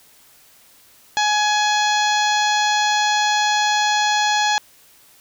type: harmonic tone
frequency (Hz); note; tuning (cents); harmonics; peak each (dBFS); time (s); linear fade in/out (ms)
840; G#5; +19; 1 / 2 / 3 / 4 / 5 / 6 / 7 / 8; -18 / -22 / -28 / -25 / -26 / -32 / -31 / -30; 1.17-4.58; 0
effects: white hiss -51 dBFS RMS until 5.2 s